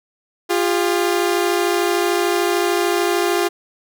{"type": "tone pair together", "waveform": "sawtooth", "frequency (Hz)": [349.5, 402.9], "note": ["F4", "G4"], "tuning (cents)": [1, 48], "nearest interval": "major second", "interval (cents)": 247, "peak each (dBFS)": [-14, -16], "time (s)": [0.49, 3.49], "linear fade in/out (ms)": 20, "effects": []}